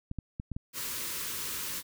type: clicks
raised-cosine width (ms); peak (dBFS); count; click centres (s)
5; -23; 5; 0.114 / 0.187 / 0.399 / 0.517 / 0.565
type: band-stop noise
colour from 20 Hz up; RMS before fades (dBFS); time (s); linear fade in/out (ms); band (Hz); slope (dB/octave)
white; -36; 0.73-1.83; 50; 560 to 900; 96
effects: none